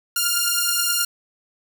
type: beating tone pair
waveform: 5% pulse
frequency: 1400 / 1409.4 Hz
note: F6 / F6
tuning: +4 / +15 cents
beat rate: 9.4 Hz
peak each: -10 dBFS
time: 0.16-1.05 s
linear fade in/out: 5 ms
effects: none